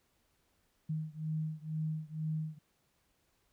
sine beating tone pair, 155.56 / 157.66 Hz, D#3 / D#3, 0 / +23 cents, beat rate 2.1 Hz, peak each -37 / -38 dBFS, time 0.89-2.59 s, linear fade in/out 10 ms, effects pink hiss -75 dBFS RMS until 3.52 s

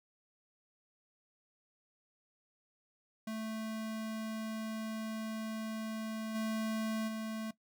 square tone with level steps, 220 Hz, A3, in tune, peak -38 / -34 / -38 dBFS, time 3.27-7.51 s, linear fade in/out 5 ms, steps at 6.34 / 7.07 s, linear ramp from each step 20 ms, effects noise-tail reverb RT60 0.1 s tail -18 dB re dry

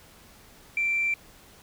sine tone, 2349 Hz, D7, in tune, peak -22 dBFS, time 0.77-1.14 s, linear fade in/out 2 ms, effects tanh soft clip ceiling -18 dBFS + pink hiss -53 dBFS RMS until 1.62 s

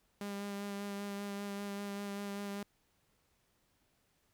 sawtooth tone with vibrato, 201.3 Hz, G3, 46 cents sharp, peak -35 dBFS, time 0.21-2.63 s, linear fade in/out 2 ms, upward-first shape sine, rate 5.1 Hz, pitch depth 15 cents each way, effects pink hiss -75 dBFS RMS until 4.33 s

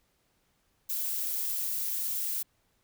violet noise, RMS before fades -32 dBFS, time 0.89-2.43 s, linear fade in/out 10 ms, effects pink hiss -72 dBFS RMS until 2.83 s

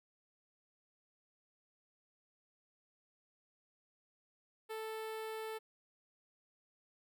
sawtooth tone with notch filter, 440 Hz, A4, in tune, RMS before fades -43 dBFS, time 4.69-5.59 s, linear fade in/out 20 ms, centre 6300 Hz, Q 1.1, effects none

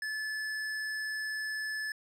square tone, 1732 Hz, A6, 28 cents flat, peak -34 dBFS, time 0.02-1.92 s, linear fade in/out 2 ms, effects low-pass 9000 Hz 12 dB/octave

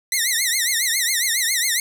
10% pulse tone with vibrato, 1970 Hz, B6, 5 cents flat, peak -9 dBFS, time 0.12-1.8 s, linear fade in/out 2 ms, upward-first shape triangle, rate 7.3 Hz, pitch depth 190 cents each way, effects none

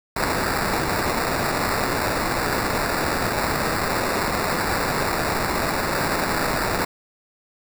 blue noise with sample-and-hold, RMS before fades -23 dBFS, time 0.16-6.85 s, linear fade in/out 5 ms, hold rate 3150 Hz, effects none

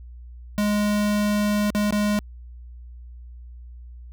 square tone with dropouts, 207.7 Hz, G#3, in tune, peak -20 dBFS, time 0.58-2.19 s, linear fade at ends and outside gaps 0 ms, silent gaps 1.703-1.749 / 1.907-1.925 s, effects added 60 Hz sine -38 dBFS peak until 4.12 s

